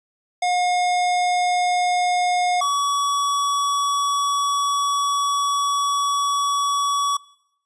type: tone pair in turn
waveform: square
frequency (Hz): 718 / 1134.1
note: F5 / C#6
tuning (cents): +48 / +39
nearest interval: minor sixth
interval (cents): 791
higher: second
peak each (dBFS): -19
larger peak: neither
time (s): 0.42-2.61 / 2.61-7.17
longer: second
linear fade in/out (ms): 5
effects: noise-tail reverb RT60 0.8 s tail -22 dB re dry + resampled to 22050 Hz

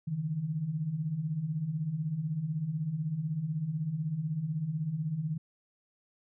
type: beating tone pair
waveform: sine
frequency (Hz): 142.9 / 158.9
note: D3 / D#3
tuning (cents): -47 / +37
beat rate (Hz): 16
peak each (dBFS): -37 / -31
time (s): 0.07-5.38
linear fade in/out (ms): 10
effects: none

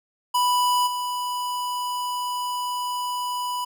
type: tone with level steps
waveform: square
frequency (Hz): 987.8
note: B5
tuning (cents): 0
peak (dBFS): -19 / -26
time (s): 0.34-3.65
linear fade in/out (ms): 10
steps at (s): 0.86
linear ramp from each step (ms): 20
effects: none

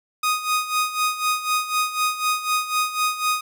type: tone with tremolo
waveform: sawtooth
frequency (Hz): 1244.5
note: D#6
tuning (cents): 0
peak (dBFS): -14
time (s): 0.23-3.41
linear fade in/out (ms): 5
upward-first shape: sine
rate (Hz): 4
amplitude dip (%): 75
effects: none

